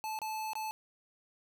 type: tone with dropouts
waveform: square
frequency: 870 Hz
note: A5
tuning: 20 cents flat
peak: -36 dBFS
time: 0.04-0.71 s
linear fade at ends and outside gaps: 0 ms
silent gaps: 0.189-0.217 / 0.533-0.554 s
effects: none

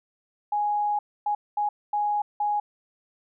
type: tone bursts at uneven times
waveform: sine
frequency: 830.6 Hz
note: G#5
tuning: in tune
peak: -22 dBFS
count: 5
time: 0.52-0.99 / 1.26-1.35 / 1.57-1.69 / 1.93-2.22 / 2.4-2.6 s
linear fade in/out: 5 ms
effects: none

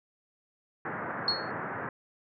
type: band-pass noise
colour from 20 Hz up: white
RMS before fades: -36 dBFS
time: 0.85-1.89 s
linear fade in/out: 2 ms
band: 100 to 1800 Hz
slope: 48 dB/octave
type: tone with exponential decay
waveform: sine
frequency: 4318 Hz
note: C#8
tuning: 46 cents flat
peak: -21 dBFS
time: 1.28-1.51 s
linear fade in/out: 2 ms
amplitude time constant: 49 ms
effects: none

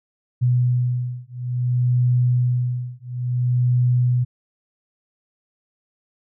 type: beating tone pair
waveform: sine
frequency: 123.47 / 124.05 Hz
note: B2 / B2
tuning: 0 / +8 cents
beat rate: 0.58 Hz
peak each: -20 dBFS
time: 0.41-4.25 s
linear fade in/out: 20 ms
effects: none

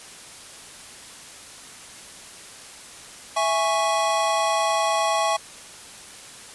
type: chord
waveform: square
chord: C# minor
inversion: first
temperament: equal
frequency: 659.3 / 830.6 / 1108.7 Hz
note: E5 / G#5 / C#6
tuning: 0 / 0 / 0 cents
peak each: -25 dBFS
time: 3.36-5.37 s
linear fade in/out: 10 ms
effects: white hiss -42 dBFS RMS until 6.54 s + resampled to 24000 Hz

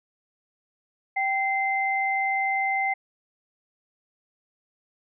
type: tone pair together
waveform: sine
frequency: 778.2 / 2075 Hz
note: G5 / C7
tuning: -13 / -15 cents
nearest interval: octave + perfect fourth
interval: 1698 cents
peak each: -25 dBFS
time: 1.16-2.94 s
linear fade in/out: 10 ms
effects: none

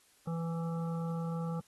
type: harmonic tone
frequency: 166.1 Hz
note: E3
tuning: 13 cents sharp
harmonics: 1 / 3 / 5 / 7 / 8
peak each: -33 / -43 / -47 / -50 / -51 dBFS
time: 0.27-1.6 s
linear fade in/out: 5 ms
effects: white hiss -66 dBFS RMS until 1.67 s + AAC 32 kbps

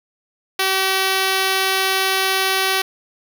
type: tone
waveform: 5% pulse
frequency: 382.2 Hz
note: G4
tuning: 44 cents flat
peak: -5 dBFS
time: 0.59-2.82 s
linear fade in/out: 5 ms
effects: none

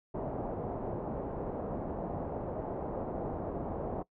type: low-pass noise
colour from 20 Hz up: white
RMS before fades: -37 dBFS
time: 0.14-4.03 s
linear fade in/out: 10 ms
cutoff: 720 Hz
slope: 24 dB/octave
effects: noise-tail reverb RT60 0.1 s tail -21 dB re dry

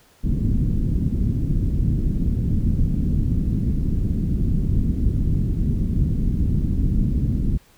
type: low-pass noise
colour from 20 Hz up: pink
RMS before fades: -20 dBFS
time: 0.23-7.58 s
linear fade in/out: 20 ms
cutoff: 250 Hz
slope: 24 dB/octave
effects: pink hiss -55 dBFS RMS until 7.77 s

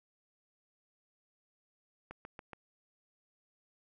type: click train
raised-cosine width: 0.5 ms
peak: -30 dBFS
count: 4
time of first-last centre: 2.11-2.533 s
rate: 7.1 Hz
effects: none

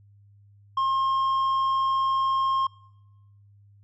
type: tone with tanh clipping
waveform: sine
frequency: 1069 Hz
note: C6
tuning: 37 cents sharp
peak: -22 dBFS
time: 0.77-2.67 s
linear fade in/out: 5 ms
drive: 5 dB
effects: noise-tail reverb RT60 1.0 s tail -24 dB re dry + added 101 Hz sine -52 dBFS peak until 3.83 s

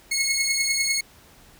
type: beating tone pair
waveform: 15% pulse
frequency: 2175 / 2185 Hz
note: C#7 / C#7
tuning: -33 / -26 cents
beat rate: 10 Hz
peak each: -17 / -19 dBFS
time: 0.11-1.01 s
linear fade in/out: 10 ms
effects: pink hiss -52 dBFS RMS until 1.59 s

